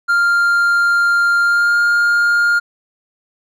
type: tone with pitch glide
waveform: triangle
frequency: 1396.9 to 1411.5 Hz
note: F6 to F6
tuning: 0 to +18 cents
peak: -9 dBFS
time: 0.08-2.6 s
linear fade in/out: 20 ms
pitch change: +18 cents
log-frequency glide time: 1.42-1.78 s
effects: none